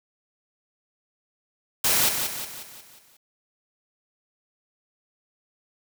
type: noise with echo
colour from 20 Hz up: white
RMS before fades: -21 dBFS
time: 1.84-2.09 s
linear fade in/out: 5 ms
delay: 180 ms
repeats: 6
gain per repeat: -6 dB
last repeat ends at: 3.17 s
effects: none